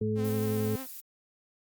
harmonic tone, 107.7 Hz, A2, 37 cents flat, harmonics 1 / 2 / 4, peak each -31 / -31 / -31 dBFS, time 0.01-0.76 s, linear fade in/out 5 ms
sawtooth tone with vibrato, 261.5 Hz, C4, 1 cent flat, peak -34 dBFS, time 0.15-0.87 s, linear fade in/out 50 ms, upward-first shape sine, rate 11 Hz, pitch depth 35 cents each way
violet noise, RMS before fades -42 dBFS, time 0.24-1.01 s, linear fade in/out 10 ms
effects Opus 48 kbps

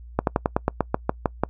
slowing click train, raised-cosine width 1 ms, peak -5 dBFS, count 11, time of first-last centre 0.19-1.436 s, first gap 82 ms, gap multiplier 1.09, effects noise-tail reverb RT60 0.1 s tail -25 dB re dry + added 59 Hz sine -39 dBFS peak until 1.49 s

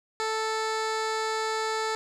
15% pulse tone with low-pass filter, 440 Hz, A4, in tune, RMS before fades -29 dBFS, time 0.2-1.95 s, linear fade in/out 0 ms, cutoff 6600 Hz, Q 1.2, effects 10-bit

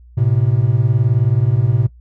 triangle beating tone pair, 110.2 / 129.2 Hz, A2 / C3, +3 / -21 cents, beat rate 19 Hz, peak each -13 dBFS, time 0.17-1.87 s, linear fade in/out 10 ms, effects noise-tail reverb RT60 0.1 s tail -18 dB re dry + added 60 Hz sine -40 dBFS peak until 2 s

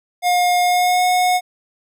square tone with pitch glide, 714 to 727.3 Hz, F5 to F#5, +38 to -30 cents, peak -14 dBFS, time 0.22-1.41 s, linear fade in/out 50 ms, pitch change +32 cents, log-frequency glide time 0.62-1.04 s, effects none

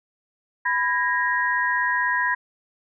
sine tone cluster, 994 / 1642 / 1878 Hz, B5 / G#6 / A#6, +11 / -20 / +12 cents, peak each -24 dBFS, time 0.65-2.35 s, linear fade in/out 10 ms, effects none

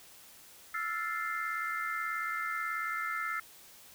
sine chord, F major seventh, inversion third, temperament equal, 1318.5 / 1396.9 / 1760 / 2093 Hz, E6 / F6 / A6 / C7, 0 / 0 / 0 / 0 cents, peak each -36 / -40 / -39 / -38 dBFS, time 0.74-3.4 s, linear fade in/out 5 ms, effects white hiss -55 dBFS RMS until 3.94 s

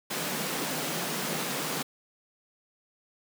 pink high-pass noise, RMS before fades -32 dBFS, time 0.1-1.83 s, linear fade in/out 10 ms, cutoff 140 Hz, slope 96 dB/octave, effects none

